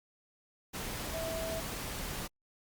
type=tone in noise; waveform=sine; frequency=652 Hz; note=E5; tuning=19 cents flat; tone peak=-36 dBFS; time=1.13-1.61 s; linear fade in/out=20 ms; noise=pink; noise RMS=-39 dBFS; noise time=0.73-2.28 s; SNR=0 dB; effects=Opus 48 kbps